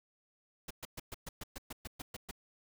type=noise bursts; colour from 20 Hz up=pink; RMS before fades=-43 dBFS; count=12; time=0.68-2.312 s; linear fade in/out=5 ms; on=26 ms; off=120 ms; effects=none